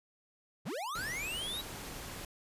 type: linear sweep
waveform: square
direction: up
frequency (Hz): 93.8 to 3947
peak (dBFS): -37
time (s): 0.65-1.62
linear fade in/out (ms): 20
type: noise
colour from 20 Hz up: pink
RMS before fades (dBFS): -44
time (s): 0.95-2.25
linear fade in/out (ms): 2
effects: resampled to 32000 Hz